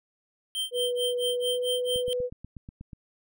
square tone with tremolo, 3136 Hz, G7, in tune, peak -27 dBFS, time 0.55-2.13 s, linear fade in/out 0 ms, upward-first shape sine, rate 4.5 Hz, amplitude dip 100%
sine tone with pitch glide, 490 to 495.7 Hz, B4 to B4, -14 to +6 cents, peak -26 dBFS, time 0.71-2.3 s, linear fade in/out 50 ms, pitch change +20 cents, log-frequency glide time 1.32-1.65 s
click train, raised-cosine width 5 ms, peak -29 dBFS, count 9, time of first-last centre 1.96-2.932 s, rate 8.23 Hz
effects none

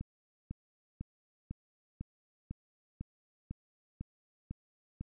click train, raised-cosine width 5 ms, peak -27 dBFS, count 11, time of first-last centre 0.01-5.01 s, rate 2 Hz, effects none

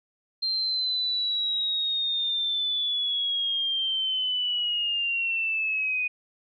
sine linear sweep, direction down, 4173 to 2478 Hz, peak -24 dBFS, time 0.42-6.08 s, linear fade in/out 10 ms, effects none

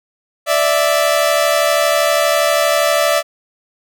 sawtooth tone pair together, 586.8 / 659.3 Hz, D5 / E5, -2 / 0 cents, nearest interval major second, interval 202 cents, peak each -11 dBFS, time 0.46-3.23 s, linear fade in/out 50 ms, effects none

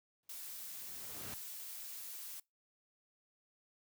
pink noise with exponential growth, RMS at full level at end -46 dBFS, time 0.23-1.34 s, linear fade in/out 2 ms, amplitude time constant 240 ms
blue noise, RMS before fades -47 dBFS, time 0.29-2.4 s, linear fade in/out 5 ms
effects noise-tail reverb RT60 0.2 s tail -23 dB re dry + high-pass 100 Hz 12 dB/octave

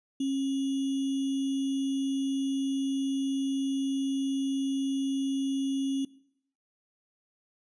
sine tone with sample-and-hold, 271.6 Hz, C#4, 35 cents flat, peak -26 dBFS, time 0.2-6.05 s, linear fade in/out 5 ms, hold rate 3150 Hz, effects noise-tail reverb RT60 0.7 s tail -21 dB re dry + resampled to 22050 Hz

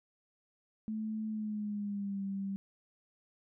sine tone with pitch glide, 217.5 to 196.02 Hz, A3 to G3, -20 to 0 cents, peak -34 dBFS, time 0.88-2.56 s, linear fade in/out 0 ms, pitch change -180 cents, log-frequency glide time 1.28-2.23 s, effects none

